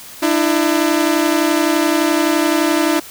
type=tone pair together; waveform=sawtooth; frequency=301.2 / 332.9 Hz; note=D4 / E4; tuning=+44 / +17 cents; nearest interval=major second; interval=173 cents; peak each=-12 dBFS; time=0.22-3 s; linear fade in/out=10 ms; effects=white hiss -36 dBFS RMS until 3.1 s